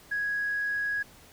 sine tone, 1661.2 Hz, G#6, in tune, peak -26 dBFS, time 0.11-1.03 s, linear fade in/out 10 ms, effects tanh soft clip ceiling -22 dBFS + pink hiss -54 dBFS RMS until 1.32 s

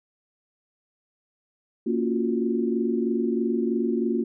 sine chord, Gb major seventh, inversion first, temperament just, 231.2 / 277.5 / 346.9 / 370 Hz, Bb3 / Db4 / F4 / Gb4, -14 / +2 / -12 / 0 cents, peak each -25 / -30 / -27 / -29 dBFS, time 1.86-4.24 s, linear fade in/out 10 ms, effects none

